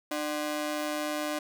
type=ring-modulated tone; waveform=sawtooth; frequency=449.3 Hz; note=A4; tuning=36 cents sharp; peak=-23 dBFS; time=0.11-1.39 s; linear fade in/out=5 ms; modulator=148 Hz; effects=none